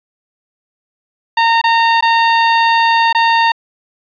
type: tone with dropouts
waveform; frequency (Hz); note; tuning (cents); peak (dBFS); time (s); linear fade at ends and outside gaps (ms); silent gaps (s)
sawtooth; 918; A#5; -27; -5; 1.37-3.52; 5; 1.615-1.639 / 2.009-2.024 / 3.128-3.148
effects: resampled to 11025 Hz + 7-bit